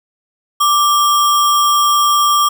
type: tone with sample-and-hold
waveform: sine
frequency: 1174.7 Hz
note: D6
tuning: in tune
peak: -9 dBFS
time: 0.6-2.49 s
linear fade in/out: 10 ms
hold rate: 4410 Hz
effects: none